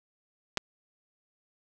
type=clicks; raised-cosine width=0.2 ms; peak=-10 / -16 dBFS; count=2; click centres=0.573 / 0.578 s; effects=none